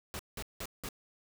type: noise bursts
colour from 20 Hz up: pink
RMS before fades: -40 dBFS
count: 4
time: 0.14-0.888 s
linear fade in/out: 0 ms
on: 52 ms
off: 180 ms
effects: none